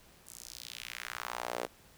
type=tone with high-pass filter sweep; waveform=sawtooth; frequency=60.1 Hz; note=B1; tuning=46 cents flat; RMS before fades=-42 dBFS; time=0.26-1.67 s; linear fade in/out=20 ms; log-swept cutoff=8800 to 460 Hz; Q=1.8; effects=pink hiss -60 dBFS RMS until 1.97 s